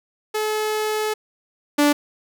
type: tone pair in turn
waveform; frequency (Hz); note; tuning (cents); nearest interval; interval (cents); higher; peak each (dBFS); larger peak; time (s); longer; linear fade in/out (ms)
sawtooth; 429.2 / 291.7; A4 / D4; -43 / -12; perfect fifth; 669; first; -17 / -10; second; 0.34-1.14 / 1.78-1.93; first; 10
effects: none